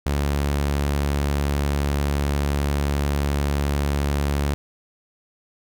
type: tone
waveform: sawtooth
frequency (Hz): 71.4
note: D2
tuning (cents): -48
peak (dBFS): -16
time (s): 0.06-4.54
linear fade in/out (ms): 0
effects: none